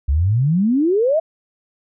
sine exponential sweep, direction up, 64.9 to 670 Hz, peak -13 dBFS, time 0.08-1.2 s, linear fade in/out 10 ms, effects none

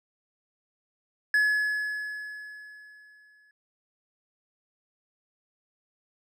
triangle tone with exponential decay, 1700 Hz, G#6, 40 cents sharp, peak -17 dBFS, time 1.34-3.51 s, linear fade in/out 2 ms, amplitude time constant 470 ms, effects none

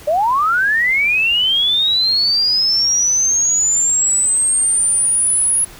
sine linear sweep, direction up, 570 to 10548 Hz, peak -12 dBFS, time 0.07-5.65 s, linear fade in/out 10 ms, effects pink hiss -39 dBFS RMS until 5.79 s

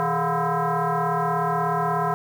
sine tone with frequency modulation, 162.3 Hz, E3, 27 cents flat, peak -20 dBFS, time 0-2.14 s, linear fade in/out 0 ms, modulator 288 Hz, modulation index 4.1, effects 8-bit

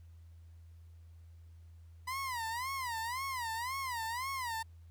30% pulse tone with vibrato, 987.8 Hz, B5, in tune, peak -33 dBFS, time 2.07-4.63 s, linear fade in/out 10 ms, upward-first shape sine, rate 1.9 Hz, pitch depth 180 cents each way, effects added 83 Hz sine -52 dBFS peak until 4.9 s + pink hiss -75 dBFS RMS until 4.9 s

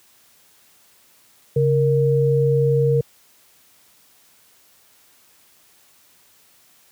sine tone pair together, 138.31 / 466.2 Hz, C#3 / A#4, -4 / 0 cents, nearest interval octave + major sixth, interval 2104 cents, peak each -17 dBFS, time 1.56-3.01 s, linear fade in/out 5 ms, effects white hiss -55 dBFS RMS until 6.91 s + high-pass 60 Hz 12 dB/octave

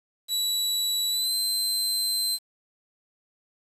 sawtooth tone with pitch glide, 3928 to 4100 Hz, B7 to C8, -10 to -36 cents, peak -21 dBFS, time 0.28-2.39 s, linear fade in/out 50 ms, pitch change +74 cents, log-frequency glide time 1.1-1.34 s, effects resampled to 32000 Hz + 8-bit

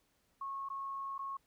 sine tone with dropouts, 1094 Hz, C#6, 23 cents flat, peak -38 dBFS, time 0.41-1.37 s, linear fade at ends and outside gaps 5 ms, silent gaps 0.688-0.7 / 1.181-1.19 s, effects pink hiss -75 dBFS RMS until 1.46 s

